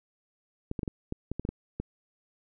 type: clicks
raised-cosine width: 3 ms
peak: -19 dBFS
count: 10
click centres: 0.714 / 0.792 / 0.832 / 0.878 / 1.124 / 1.316 / 1.396 / 1.451 / 1.49 / 1.8 s
effects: none